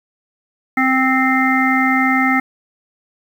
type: harmonic tone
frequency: 261.6 Hz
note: C4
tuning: in tune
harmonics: 1 / 3 / 5 / 7 / 8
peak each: -16 / -20 / -20 / -21 / -18 dBFS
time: 0.77-2.4 s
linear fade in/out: 5 ms
effects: 7-bit